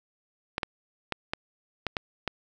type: clicks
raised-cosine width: 0.3 ms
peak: -12 dBFS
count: 7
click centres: 0.581 / 0.632 / 1.123 / 1.335 / 1.867 / 1.968 / 2.277 s
effects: none